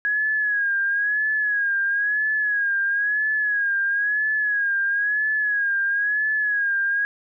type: tone with vibrato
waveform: sine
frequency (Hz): 1661.2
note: G#6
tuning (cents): 0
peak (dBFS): -19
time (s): 0.05-7.05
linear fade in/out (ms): 0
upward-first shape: sine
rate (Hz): 1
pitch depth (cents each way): 69
effects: none